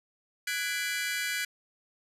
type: chord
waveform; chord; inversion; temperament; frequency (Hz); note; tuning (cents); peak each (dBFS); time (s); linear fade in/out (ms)
sawtooth; G# half-diminished seventh; third; equal with one note detuned; 1480 / 1661.2 / 2008 / 2349; F#6 / G#6 / B6 / D7; 0 / 0 / +28 / 0; -32; 0.47-1.45; 5
effects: resampled to 32000 Hz